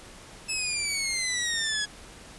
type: exponential sweep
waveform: 15% pulse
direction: down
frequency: 2624 to 1665 Hz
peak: -20 dBFS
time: 0.48-1.86 s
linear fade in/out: 20 ms
effects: pink hiss -47 dBFS RMS until 2.38 s + resampled to 24000 Hz